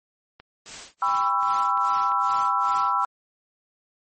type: click train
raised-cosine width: 0.3 ms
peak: -27 dBFS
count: 6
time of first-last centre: 0.4-2.118 s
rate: 2.91 Hz
type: noise with tremolo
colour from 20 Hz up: white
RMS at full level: -37 dBFS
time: 0.66-3.05 s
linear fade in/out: 0 ms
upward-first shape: sine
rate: 2.5 Hz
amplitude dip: 100%
type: chord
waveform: sine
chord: C# half-diminished seventh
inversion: second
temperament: just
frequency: 798.3 / 997.9 / 1108.7 / 1330.5 Hz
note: G5 / B5 / C#6 / E6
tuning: +31 / +18 / 0 / +16 cents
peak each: -28 / -24 / -28 / -23 dBFS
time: 1.02-3.05 s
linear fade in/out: 2 ms
effects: MP3 32 kbps